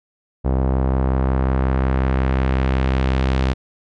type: tone with low-pass filter sweep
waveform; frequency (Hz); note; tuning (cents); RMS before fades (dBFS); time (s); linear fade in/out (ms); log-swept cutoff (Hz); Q
sawtooth; 65.5; C2; +2; -18; 0.44-3.54; 20; 750 to 4100; 0.98
effects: none